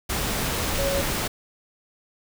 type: tone in noise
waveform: sine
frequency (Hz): 554.4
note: C#5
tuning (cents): 0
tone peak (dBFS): -24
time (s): 0.78-1.02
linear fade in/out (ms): 10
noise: pink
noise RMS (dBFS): -26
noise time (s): 0.09-1.28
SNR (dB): -1
effects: none